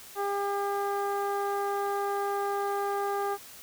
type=tone with low-pass filter; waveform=15% pulse; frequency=401.8 Hz; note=G4; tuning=43 cents sharp; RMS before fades=-30 dBFS; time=0.15-3.38 s; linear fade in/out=50 ms; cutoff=1100 Hz; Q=0.95; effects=white hiss -48 dBFS RMS until 3.62 s